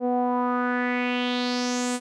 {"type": "tone with low-pass filter sweep", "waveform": "sawtooth", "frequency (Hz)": 246.9, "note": "B3", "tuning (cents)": 0, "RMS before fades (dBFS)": -25, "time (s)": [0, 2], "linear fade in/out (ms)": 50, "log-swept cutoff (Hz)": [590, 8900], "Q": 3.9, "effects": []}